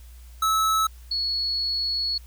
square / sine tone pair in turn, 1300 / 4373 Hz, E6 / C#8, -24 / -24 cents, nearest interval octave + major sixth, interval 2100 cents, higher second, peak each -20 / -23 dBFS, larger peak first, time 0.42-0.87 / 1.11-2.18 s, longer second, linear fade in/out 5 ms, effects added 60 Hz sine -42 dBFS peak until 2.26 s + white hiss -56 dBFS RMS until 2.26 s

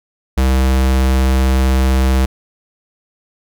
square tone, 65.41 Hz, C2, in tune, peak -11 dBFS, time 0.37-2.26 s, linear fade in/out 10 ms, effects none

